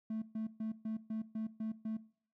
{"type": "tone bursts", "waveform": "triangle", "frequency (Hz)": 220, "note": "A3", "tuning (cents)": 0, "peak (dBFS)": -33, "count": 8, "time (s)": [0.1, 1.97], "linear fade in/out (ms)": 5, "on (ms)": 120, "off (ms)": 130, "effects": ["noise-tail reverb RT60 0.5 s tail -21 dB re dry", "tanh soft clip ceiling -29 dBFS"]}